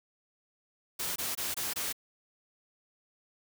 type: noise bursts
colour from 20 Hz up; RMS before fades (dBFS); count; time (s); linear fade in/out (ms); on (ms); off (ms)
white; -34; 5; 0.99-1.928; 10; 170; 22
effects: none